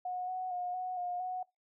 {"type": "tone with pitch steps", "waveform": "sine", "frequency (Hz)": [728, 741, 718, 736, 714, 736], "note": ["F#5", "F#5", "F5", "F#5", "F5", "F#5"], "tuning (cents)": [-28, 2, 48, -9, 38, -9], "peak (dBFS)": -34, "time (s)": [0.05, 1.43], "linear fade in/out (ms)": 5, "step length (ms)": 230, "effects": ["noise-tail reverb RT60 0.2 s tail -23 dB re dry"]}